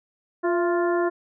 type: harmonic tone with a mistuned harmonic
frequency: 350 Hz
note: F4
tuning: 4 cents sharp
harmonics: 1 / 2 / 3 / 4 / 5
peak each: -21 / -27 / -30 / -33 / -35 dBFS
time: 0.43-1.1 s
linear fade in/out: 20 ms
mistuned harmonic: 2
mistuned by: -57 cents
effects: none